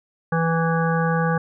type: harmonic tone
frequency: 164.81 Hz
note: E3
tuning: in tune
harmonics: 1 / 3 / 5 / 7 / 9 / 10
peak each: -20 / -25 / -27 / -28 / -30 / -30 dBFS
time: 0.32-1.38 s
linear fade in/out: 5 ms
effects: none